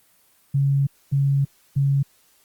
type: tone bursts at uneven times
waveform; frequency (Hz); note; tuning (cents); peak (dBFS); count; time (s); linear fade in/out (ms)
sine; 138.9; C#3; +4; -16; 3; 0.54-0.87 / 1.12-1.45 / 1.76-2.03; 10
effects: white hiss -59 dBFS RMS until 2.44 s + Opus 24 kbps